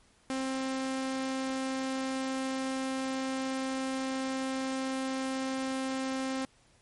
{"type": "tone", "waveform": "sawtooth", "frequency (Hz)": 264.3, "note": "C4", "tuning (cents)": 18, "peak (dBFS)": -27, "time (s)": [0.3, 6.45], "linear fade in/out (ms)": 0, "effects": ["pink hiss -64 dBFS RMS until 6.81 s", "MP3 48 kbps"]}